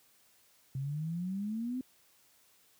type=exponential sweep; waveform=sine; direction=up; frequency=130.9 to 261.6 Hz; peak=-33 dBFS; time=0.75-1.81 s; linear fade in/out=2 ms; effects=white hiss -66 dBFS RMS until 2.79 s + high-pass 60 Hz 12 dB/octave